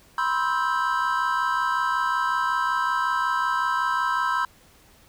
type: chord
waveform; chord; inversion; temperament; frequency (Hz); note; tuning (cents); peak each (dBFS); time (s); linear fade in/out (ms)
triangle; C major seventh; third; just; 981.1 / 1046.5 / 1308.1 / 1569.8; B5 / C6 / E6 / G6; -12 / 0 / -14 / +2; -25 / -25 / -25 / -26; 0.18-4.45; 2
effects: pink hiss -55 dBFS RMS until 5.08 s